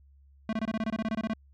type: tone bursts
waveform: square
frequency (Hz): 220.3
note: A3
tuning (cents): +2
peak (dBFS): -28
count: 14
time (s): 0.49-1.335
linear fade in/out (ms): 2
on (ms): 39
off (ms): 23
effects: added 69 Hz sine -55 dBFS peak until 1.53 s + low-pass 3000 Hz 12 dB/octave